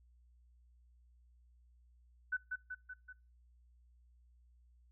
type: tone with echo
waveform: sine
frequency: 1500 Hz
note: F#6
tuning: 23 cents sharp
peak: -32 dBFS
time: 2.32-2.37 s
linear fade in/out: 10 ms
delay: 190 ms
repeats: 4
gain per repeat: -4 dB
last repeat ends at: 3.13 s
effects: noise-tail reverb RT60 0.3 s tail -24 dB re dry + added 60 Hz sine -63 dBFS peak until 4.91 s